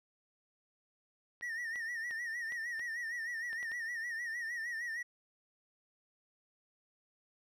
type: clicks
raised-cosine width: 0.3 ms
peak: -35 dBFS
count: 8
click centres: 1.411 / 1.758 / 2.11 / 2.522 / 2.795 / 3.53 / 3.629 / 3.717 s
type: tone with vibrato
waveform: triangle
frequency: 1864.7 Hz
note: A#6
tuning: in tune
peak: -35 dBFS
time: 1.42-5.03 s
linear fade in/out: 10 ms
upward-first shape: sine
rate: 6.5 Hz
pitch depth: 82 cents each way
effects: none